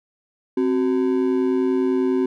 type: ring-modulated tone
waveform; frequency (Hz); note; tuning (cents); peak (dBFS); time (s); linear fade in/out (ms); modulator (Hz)
triangle; 318.6; D#4; +41; -12; 0.57-2.26; 5; 55
effects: none